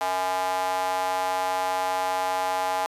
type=tone with high-pass filter; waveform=square; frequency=92.5 Hz; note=F#2; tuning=in tune; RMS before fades=-26 dBFS; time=0.01-2.86 s; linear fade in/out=0 ms; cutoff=790 Hz; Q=4.8; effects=resampled to 32000 Hz